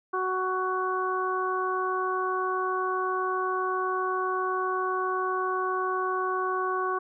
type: harmonic tone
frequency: 372.3 Hz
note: F#4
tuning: 11 cents sharp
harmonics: 1 / 2 / 3 / 4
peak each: -30 / -35 / -28 / -35 dBFS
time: 0.13-6.99 s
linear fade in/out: 10 ms
effects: none